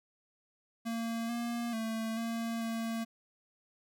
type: tone with pitch steps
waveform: square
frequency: 229.3 / 236 / 223.5 / 229.3 / 227.3 Hz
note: A#3 / A#3 / A3 / A#3 / A#3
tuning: -28 / +22 / +27 / -28 / -43 cents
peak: -34 dBFS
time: 0.85-3.05 s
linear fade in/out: 20 ms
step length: 440 ms
effects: none